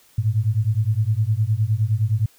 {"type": "beating tone pair", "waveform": "sine", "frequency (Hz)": [103.83, 113.53], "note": ["G#2", "A#2"], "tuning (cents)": [0, -45], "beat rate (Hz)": 9.7, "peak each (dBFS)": -20, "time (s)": [0.18, 2.26], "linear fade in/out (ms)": 5, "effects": ["white hiss -55 dBFS RMS until 2.38 s"]}